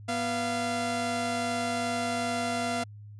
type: tone pair together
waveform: sawtooth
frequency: 243.5 / 688 Hz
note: B3 / F5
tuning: -24 / -26 cents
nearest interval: octave + tritone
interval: 1798 cents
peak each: -28 / -26 dBFS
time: 0.08-2.84 s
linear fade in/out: 10 ms
effects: added 104 Hz sine -43 dBFS peak until 3.19 s + resampled to 24000 Hz